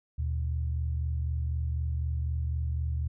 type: tone pair together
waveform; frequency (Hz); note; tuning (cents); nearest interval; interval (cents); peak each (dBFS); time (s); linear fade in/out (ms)
sine; 76.7 / 120.68; D#2 / B2; -24 / -40; minor sixth; 784; -28 / -35; 0.18-3.08; 10
effects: none